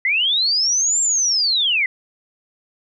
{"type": "linear two-way sweep", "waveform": "sine", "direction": "up then down", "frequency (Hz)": [1974, 7459, 1974], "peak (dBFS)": -15, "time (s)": [0.05, 1.86], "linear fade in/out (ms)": 2, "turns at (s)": 1.01, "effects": []}